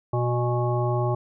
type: harmonic tone with a mistuned harmonic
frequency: 122 Hz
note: B2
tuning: 21 cents flat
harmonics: 1 / 3 / 5 / 7 / 9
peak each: -23 / -28 / -30 / -31 / -33 dBFS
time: 0.13-1.15 s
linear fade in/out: 5 ms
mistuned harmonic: 7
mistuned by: -40 cents
effects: none